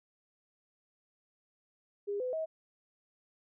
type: tone with pitch steps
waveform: sine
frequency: 406.1 / 505 / 638 Hz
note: G#4 / B4 / D#5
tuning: -39 / +39 / +43 cents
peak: -32 dBFS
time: 2.07-2.46 s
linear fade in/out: 20 ms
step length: 130 ms
effects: none